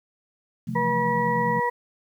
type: chord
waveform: sine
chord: F major seventh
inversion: second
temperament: equal with one note detuned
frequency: 131.27 / 164.81 / 174.61 / 220 Hz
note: C3 / E3 / F3 / A3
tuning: +6 / 0 / 0 / 0 cents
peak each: -32 / -35 / -31 / -30 dBFS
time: 0.67-1.6 s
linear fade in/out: 10 ms
type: harmonic tone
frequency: 482.6 Hz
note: B4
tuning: 40 cents flat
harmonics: 1 / 2 / 4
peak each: -27 / -23 / -29 dBFS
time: 0.75-1.7 s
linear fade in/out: 10 ms
effects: 9-bit